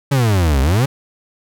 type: exponential two-way sweep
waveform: 40% pulse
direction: down then up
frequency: 144.9 to 63.7 to 144.9 Hz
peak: -11 dBFS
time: 0.11-0.86 s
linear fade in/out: 10 ms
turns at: 0.61 s
effects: none